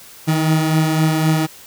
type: beating tone pair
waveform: 30% pulse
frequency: 157.1 / 161 Hz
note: D#3 / E3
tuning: +17 / -41 cents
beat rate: 3.9 Hz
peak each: -12 / -19 dBFS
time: 0.27-1.47 s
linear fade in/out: 20 ms
effects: white hiss -41 dBFS RMS until 1.66 s